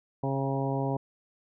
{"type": "harmonic tone with a mistuned harmonic", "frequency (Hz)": 136.3, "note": "C#3", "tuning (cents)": -29, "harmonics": [1, 2, 3, 4, 5, 6, 7], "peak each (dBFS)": [-30, -33, -35, -36, -37, -38, -38], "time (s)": [0.23, 0.97], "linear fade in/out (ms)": 5, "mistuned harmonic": 6, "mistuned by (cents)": -22, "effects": []}